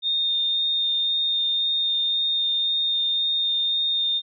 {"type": "tone with vibrato", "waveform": "sine", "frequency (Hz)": 3654, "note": "A#7", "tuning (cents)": -35, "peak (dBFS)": -20, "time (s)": [0.02, 4.22], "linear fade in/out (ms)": 50, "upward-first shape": "sine", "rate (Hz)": 1.9, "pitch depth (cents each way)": 9, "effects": []}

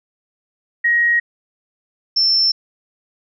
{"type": "tone pair in turn", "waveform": "sine", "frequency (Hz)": [1888, 5355], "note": ["A#6", "E8"], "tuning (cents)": [22, 26], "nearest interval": "octave + tritone", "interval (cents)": 1804, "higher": "second", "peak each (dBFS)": -12, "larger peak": "neither", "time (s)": [[0.84, 1.2], [2.16, 2.52]], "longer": "neither", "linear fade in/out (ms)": 10, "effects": []}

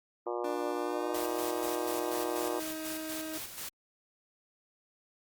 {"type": "harmonic tone", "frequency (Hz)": 119.6, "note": "A#2", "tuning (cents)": 45, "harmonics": [3, 4, 5, 6, 7, 8, 9, 10], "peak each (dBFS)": [-36, -38, -40, -42, -43, -44, -45, -46], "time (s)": [0.26, 2.6], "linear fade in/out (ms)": 10}
{"type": "tone with pitch glide", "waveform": "30% pulse", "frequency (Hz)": [296.1, 315.5], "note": ["D4", "D#4"], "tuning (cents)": [14, 24], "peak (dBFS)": -35, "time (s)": [0.44, 3.38], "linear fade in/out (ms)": 5, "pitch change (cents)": 110, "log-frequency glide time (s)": [0.75, 1.28]}
{"type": "noise with tremolo", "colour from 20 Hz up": "white", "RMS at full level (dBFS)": -40, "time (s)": [1.14, 3.69], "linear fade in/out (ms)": 5, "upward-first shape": "square", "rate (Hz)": 4.1, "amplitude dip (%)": 50}
{"effects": ["Opus 48 kbps"]}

